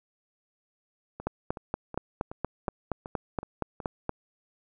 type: two click trains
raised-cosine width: 1 ms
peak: -14 / -24 dBFS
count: 13 / 8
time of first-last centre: 1.27-4.094 / 1.2-3.802 s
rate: 4.25 / 2.69 Hz
effects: none